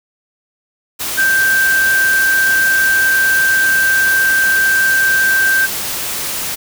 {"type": "tone in noise", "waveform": "sine", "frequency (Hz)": 1568, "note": "G6", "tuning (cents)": 0, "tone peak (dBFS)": -10, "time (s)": [1.17, 5.67], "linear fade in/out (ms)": 20, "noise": "white", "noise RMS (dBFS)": -21, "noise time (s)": [0.99, 6.56], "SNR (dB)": 8, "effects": []}